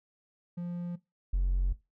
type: tone pair in turn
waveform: triangle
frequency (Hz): 174.61 / 45.32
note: F3 / F#1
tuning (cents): 0 / -35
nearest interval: octave + major seventh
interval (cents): 2335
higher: first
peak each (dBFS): -31 / -21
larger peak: second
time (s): 0.57-0.96 / 1.33-1.73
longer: second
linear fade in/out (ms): 10
effects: noise-tail reverb RT60 0.2 s tail -18 dB re dry + tanh soft clip ceiling -21 dBFS